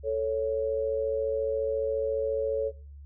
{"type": "tone pair together", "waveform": "sine", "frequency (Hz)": [440, 554.4], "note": ["A4", "C#5"], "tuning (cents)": [0, 0], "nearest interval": "major third", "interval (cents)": 400, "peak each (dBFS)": [-28, -28], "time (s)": [0.03, 2.72], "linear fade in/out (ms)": 50, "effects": ["noise-tail reverb RT60 0.4 s tail -19 dB re dry", "added 71 Hz sine -43 dBFS peak until 3.05 s"]}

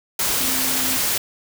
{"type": "tone in noise", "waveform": "sine", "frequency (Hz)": 259.9, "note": "C4", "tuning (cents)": -11, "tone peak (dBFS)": -30, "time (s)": [0.4, 0.97], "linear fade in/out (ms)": 5, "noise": "white", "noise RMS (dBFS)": -21, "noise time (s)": [0.19, 1.18], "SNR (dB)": -12, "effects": []}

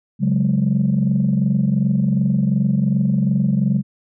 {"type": "chord", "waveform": "sine", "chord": "C# suspended fourth", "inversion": "none", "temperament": "equal", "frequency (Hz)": [138.59, 185, 207.7], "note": ["C#3", "F#3", "G#3"], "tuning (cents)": [0, 0, 0], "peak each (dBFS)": -18, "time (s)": [0.19, 3.83], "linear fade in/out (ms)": 50, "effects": ["tanh soft clip ceiling -8 dBFS"]}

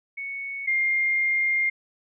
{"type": "tone pair in turn", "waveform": "sine", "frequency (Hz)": [2217, 2116], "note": ["C#7", "C7"], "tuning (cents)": [0, 19], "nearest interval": "minor second", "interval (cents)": 81, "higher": "first", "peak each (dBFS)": [-30, -20], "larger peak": "second", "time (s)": [[0.17, 0.67], [0.67, 1.7]], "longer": "second", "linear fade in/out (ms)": 10, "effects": []}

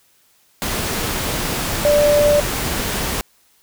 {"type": "tone in noise", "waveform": "sine", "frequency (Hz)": 587.3, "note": "D5", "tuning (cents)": 0, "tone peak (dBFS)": -11, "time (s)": [1.85, 2.4], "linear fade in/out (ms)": 0, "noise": "pink", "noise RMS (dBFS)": -22, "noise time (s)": [0.62, 3.21], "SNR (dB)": 8, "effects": ["white hiss -57 dBFS RMS until 3.62 s"]}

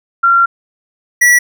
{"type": "tone pair in turn", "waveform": ["sine", "square"], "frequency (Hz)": [1375, 1944.5], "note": ["F6", "B6"], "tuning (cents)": [-27, -27], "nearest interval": "tritone", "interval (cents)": 600, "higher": "second", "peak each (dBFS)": -6, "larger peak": "neither", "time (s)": [[0.23, 0.46], [1.21, 1.39]], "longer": "first", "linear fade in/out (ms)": 10, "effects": []}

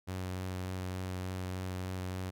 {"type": "tone with vibrato", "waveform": "sawtooth", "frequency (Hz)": 92.5, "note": "F#2", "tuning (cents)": 0, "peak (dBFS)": -32, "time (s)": [0.07, 2.31], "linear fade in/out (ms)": 20, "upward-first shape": "sine", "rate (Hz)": 3.4, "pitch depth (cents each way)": 12, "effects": []}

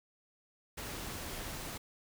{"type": "noise", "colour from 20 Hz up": "pink", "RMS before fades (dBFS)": -42, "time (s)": [0.77, 1.78], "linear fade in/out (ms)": 10, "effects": []}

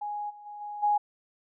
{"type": "tone with level steps", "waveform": "sine", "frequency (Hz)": 830, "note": "G#5", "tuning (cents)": -1, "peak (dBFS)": [-31, -45, -39, -35, -21], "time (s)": [0.01, 0.98], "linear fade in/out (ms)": 10, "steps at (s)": [0.29, 0.45, 0.6, 0.82], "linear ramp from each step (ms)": 20, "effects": []}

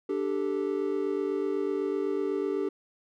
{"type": "chord", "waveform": "triangle", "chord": "D suspended fourth", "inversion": "none", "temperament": "equal", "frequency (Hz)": [293.7, 392, 440], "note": ["D4", "G4", "A4"], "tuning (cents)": [0, 0, 0], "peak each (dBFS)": [-31, -27, -31], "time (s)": [0.09, 2.69], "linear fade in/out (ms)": 5, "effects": []}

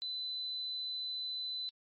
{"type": "tone", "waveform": "sine", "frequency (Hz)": 4013, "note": "B7", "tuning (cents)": 27, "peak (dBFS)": -36, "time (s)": [0.02, 1.69], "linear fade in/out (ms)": 0, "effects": ["MP3 32 kbps"]}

